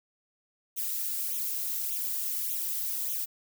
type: noise with flanger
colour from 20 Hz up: violet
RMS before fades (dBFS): -32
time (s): 0.76-3.26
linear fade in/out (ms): 20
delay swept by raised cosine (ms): 0.3 to 2.9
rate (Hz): 1.7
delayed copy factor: +0.95
effects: none